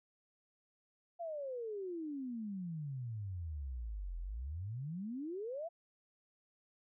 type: exponential two-way sweep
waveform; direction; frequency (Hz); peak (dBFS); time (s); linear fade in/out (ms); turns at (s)
sine; down then up; 700 to 41.2 to 700; -39; 1.19-5.69; 20; 4.19
effects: none